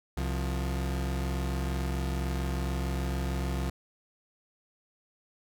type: tone pair together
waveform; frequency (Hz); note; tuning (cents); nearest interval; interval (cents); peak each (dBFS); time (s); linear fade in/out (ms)
35% pulse; 66.77 / 177.9; C2 / F3; +36 / +32; octave + perfect fourth; 1696; -28 / -34; 0.17-3.7; 5
effects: none